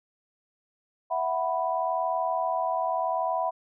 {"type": "chord", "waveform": "sine", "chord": "E suspended second", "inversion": "none", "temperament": "equal", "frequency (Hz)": [659.3, 740, 987.8], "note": ["E5", "F#5", "B5"], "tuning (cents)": [0, 0, 0], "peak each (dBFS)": [-29, -29, -29], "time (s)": [1.1, 3.51], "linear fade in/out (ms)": 20, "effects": []}